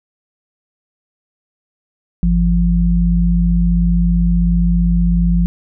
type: tone pair together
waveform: sine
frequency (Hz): 51.43 / 172.8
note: G#1 / F3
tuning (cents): -16 / -18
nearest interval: octave + major sixth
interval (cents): 2098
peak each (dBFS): -13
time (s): 2.23-5.46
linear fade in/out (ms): 0
effects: none